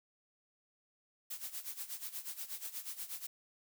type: noise with tremolo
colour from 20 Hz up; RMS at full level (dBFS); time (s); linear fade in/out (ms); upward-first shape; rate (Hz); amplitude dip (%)
blue; -41; 1.3-3.27; 10; sine; 8.3; 80
effects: none